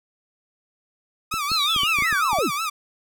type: tone with vibrato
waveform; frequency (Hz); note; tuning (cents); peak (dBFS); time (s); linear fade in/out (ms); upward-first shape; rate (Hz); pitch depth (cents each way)
sawtooth; 1227; D#6; -25; -20; 1.31-2.7; 10; sine; 5.5; 140
type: clicks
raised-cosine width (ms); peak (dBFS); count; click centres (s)
3; -21; 9; 1.34 / 1.517 / 1.763 / 1.834 / 1.987 / 2.023 / 2.127 / 2.331 / 2.387
type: linear sweep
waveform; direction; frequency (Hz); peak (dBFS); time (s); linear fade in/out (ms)
sine; down; 4455 to 92.5; -20; 1.48-2.51; 50
effects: none